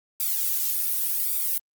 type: noise with flanger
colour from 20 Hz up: violet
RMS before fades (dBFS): -25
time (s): 0.2-1.58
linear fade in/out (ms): 2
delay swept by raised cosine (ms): 0.83 to 2.33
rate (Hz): 0.87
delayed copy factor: +0.8
effects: Opus 48 kbps